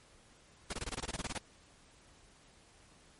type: noise bursts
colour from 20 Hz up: pink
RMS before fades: -38 dBFS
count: 13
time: 0.7-1.381 s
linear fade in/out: 5 ms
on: 33 ms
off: 21 ms
effects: pink hiss -62 dBFS RMS until 3.19 s + MP3 48 kbps